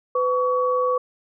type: tone pair together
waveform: sine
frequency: 502.9 / 1129 Hz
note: B4 / C#6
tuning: +31 / +31 cents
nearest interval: octave + major second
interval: 1400 cents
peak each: -20 / -22 dBFS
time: 0.15-0.98 s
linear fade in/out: 5 ms
effects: none